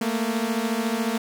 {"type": "beating tone pair", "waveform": "sawtooth", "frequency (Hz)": [220, 234], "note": ["A3", "A#3"], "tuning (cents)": [0, 7], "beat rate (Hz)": 14, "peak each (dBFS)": -22, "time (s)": [0.01, 1.18], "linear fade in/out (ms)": 5, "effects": []}